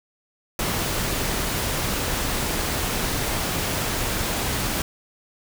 pink noise, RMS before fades -25 dBFS, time 0.59-4.82 s, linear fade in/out 2 ms, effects none

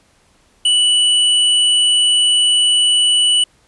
square tone, 2960 Hz, F#7, in tune, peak -11 dBFS, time 0.65-3.44 s, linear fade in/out 5 ms, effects pink hiss -55 dBFS RMS until 3.67 s + resampled to 24000 Hz

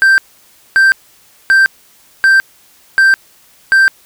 triangle tone bursts, 1568 Hz, G6, in tune, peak -3 dBFS, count 6, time 0.02-3.88 s, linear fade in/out 0 ms, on 160 ms, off 580 ms, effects white hiss -47 dBFS RMS until 4.05 s

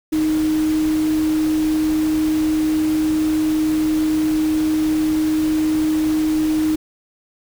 sine tone in noise, 311.1 Hz, D#4, in tune, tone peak -15 dBFS, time 0.12-6.76 s, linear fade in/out 10 ms, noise pink, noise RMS -32 dBFS, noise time 0.12-6.76 s, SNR +14 dB, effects none

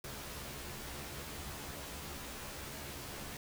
pink noise with comb filter, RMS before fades -45 dBFS, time 0.04-3.37 s, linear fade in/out 2 ms, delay 14 ms, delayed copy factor +0.9, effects none

